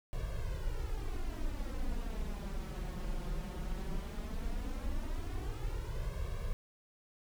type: noise with flanger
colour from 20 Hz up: brown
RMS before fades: -37 dBFS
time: 0.13-6.53 s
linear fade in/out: 0 ms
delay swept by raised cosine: 1.8 to 5.6 ms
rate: 0.16 Hz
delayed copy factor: +0.9
effects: none